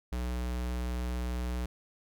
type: tone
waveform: square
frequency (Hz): 61.2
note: B1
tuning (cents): -15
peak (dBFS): -32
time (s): 0.12-1.66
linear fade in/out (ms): 5
effects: none